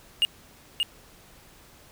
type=tone with echo; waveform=triangle; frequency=2846 Hz; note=F7; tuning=32 cents sharp; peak=-16 dBFS; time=0.22-0.25 s; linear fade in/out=0 ms; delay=580 ms; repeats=1; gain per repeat=-4 dB; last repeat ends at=0.83 s; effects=pink hiss -53 dBFS RMS until 1.91 s